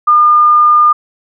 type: tone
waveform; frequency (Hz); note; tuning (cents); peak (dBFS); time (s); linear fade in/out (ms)
sine; 1210; D#6; -49; -4; 0.07-0.93; 10
effects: none